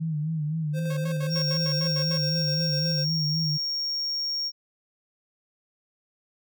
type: tone with vibrato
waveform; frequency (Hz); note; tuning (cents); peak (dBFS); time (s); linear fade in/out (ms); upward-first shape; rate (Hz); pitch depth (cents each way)
sine; 155.56; D#3; 0; -25; 0-3.58; 20; sine; 3.9; 77
type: tone with tremolo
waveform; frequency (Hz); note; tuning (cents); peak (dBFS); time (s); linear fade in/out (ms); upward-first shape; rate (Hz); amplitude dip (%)
square; 521; C5; -7; -33; 0.73-3.06; 50; square; 8; 40
type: tone bursts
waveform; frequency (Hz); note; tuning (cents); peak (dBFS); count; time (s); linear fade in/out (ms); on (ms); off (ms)
sawtooth; 546; C#5; -26; -31; 9; 0.9-2.178; 5; 70; 81
type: tone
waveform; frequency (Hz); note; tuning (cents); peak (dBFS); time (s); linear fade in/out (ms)
triangle; 5550; F8; -12; -25; 1.29-4.52; 50
effects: none